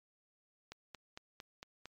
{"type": "click train", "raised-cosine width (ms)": 0.2, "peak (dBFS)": -29, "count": 6, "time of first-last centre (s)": [0.72, 1.856], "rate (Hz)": 4.4, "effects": ["MP3 96 kbps"]}